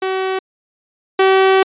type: tone pair in turn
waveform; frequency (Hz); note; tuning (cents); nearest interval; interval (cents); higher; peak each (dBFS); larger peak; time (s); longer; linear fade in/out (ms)
sawtooth; 378.9 / 382.4; F#4 / G4; +41 / -43; unison; 16; second; -13 / -5; second; 0.02-0.39 / 1.19-1.63; second; 5
effects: resampled to 8000 Hz